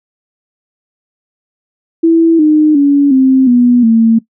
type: tone with pitch steps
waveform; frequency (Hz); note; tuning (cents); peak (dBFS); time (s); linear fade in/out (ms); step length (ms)
sine; 329.6 / 305.8 / 283.6 / 263.1 / 244.1 / 226.4; E4 / D#4 / C#4 / C4 / B3 / A3; 0 / -30 / +40 / +10 / -20 / +50; -4; 2.03-4.19; 10; 360
effects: noise-tail reverb RT60 0.1 s tail -19 dB re dry